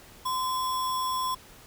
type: tone with sample-and-hold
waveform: sine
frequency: 1030 Hz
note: C6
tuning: 28 cents flat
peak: -26 dBFS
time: 0.25-1.35 s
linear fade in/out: 10 ms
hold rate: 4410 Hz
effects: pink hiss -51 dBFS RMS until 1.66 s